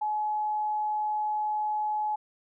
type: tone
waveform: sine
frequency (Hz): 849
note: G#5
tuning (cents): +38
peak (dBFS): -26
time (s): 0.01-2.16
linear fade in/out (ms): 10
effects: none

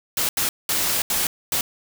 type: noise bursts at uneven times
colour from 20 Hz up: white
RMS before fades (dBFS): -22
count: 5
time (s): 0.17-0.29 / 0.37-0.49 / 0.69-1.02 / 1.1-1.27 / 1.52-1.61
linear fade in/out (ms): 2
effects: none

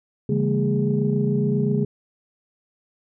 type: tone cluster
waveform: sine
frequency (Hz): 140.8 / 166.9 / 202.6 / 230 / 412.1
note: C#3 / E3 / G#3 / A#3 / G#4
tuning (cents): +27 / +22 / -43 / -23 / -13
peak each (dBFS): -22 / -29 / -23 / -26 / -25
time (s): 0.29-1.85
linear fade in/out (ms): 5
effects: tanh soft clip ceiling -8 dBFS

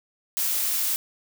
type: noise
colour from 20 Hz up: blue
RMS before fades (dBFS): -25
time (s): 0.37-0.96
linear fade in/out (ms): 0
effects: none

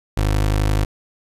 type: tone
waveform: 25% pulse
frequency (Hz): 51.6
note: G#1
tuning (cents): -10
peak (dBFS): -12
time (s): 0.17-0.85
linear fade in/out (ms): 5
effects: resampled to 32000 Hz

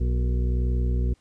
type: harmonic tone with a mistuned harmonic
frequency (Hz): 61.4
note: B1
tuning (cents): -9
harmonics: 1 / 2 / 3 / 4 / 6 / 7 / 8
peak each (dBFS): -21 / -30 / -38 / -36 / -38 / -47 / -44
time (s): 0-1.14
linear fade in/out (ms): 10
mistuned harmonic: 8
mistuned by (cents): -76
effects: pink hiss -65 dBFS RMS until 1.2 s + resampled to 22050 Hz

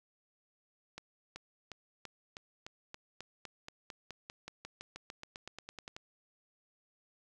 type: accelerating click train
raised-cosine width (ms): 0.2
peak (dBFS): -27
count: 26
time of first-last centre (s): 0.98-5.965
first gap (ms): 380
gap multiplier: 0.94
effects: none

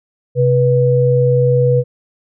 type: tone pair together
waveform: sine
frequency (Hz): 131.1 / 488.7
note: C3 / B4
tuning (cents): +4 / -18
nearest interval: octave + major seventh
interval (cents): 2278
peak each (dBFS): -12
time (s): 0.35-1.84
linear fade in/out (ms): 50
effects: none

